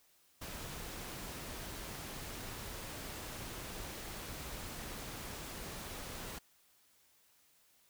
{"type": "noise", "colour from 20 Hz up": "pink", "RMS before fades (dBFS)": -45, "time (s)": [0.41, 6.39], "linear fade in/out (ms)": 10, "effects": ["white hiss -69 dBFS RMS until 7.89 s"]}